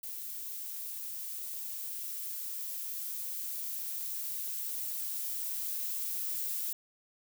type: noise with level ramp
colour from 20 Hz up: violet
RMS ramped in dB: -41 to -35 dBFS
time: 0.03-6.73 s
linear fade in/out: 5 ms
effects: none